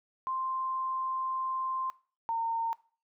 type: tone pair in turn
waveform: sine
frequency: 1046.5 / 914.2 Hz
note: C6 / A#5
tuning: 0 / -34 cents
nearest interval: major second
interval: 234 cents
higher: first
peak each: -30 / -28 dBFS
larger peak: second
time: 0.27-1.9 / 2.29-2.73 s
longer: first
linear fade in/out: 0 ms
effects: noise-tail reverb RT60 0.4 s tail -21 dB re dry